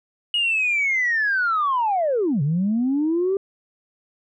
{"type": "linear two-way sweep", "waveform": "sine", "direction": "down then up", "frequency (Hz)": [2900, 134.7, 397.3], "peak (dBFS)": -17, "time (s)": [0.34, 3.37], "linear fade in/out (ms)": 2, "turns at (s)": 2.42, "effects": ["tanh soft clip ceiling -14 dBFS"]}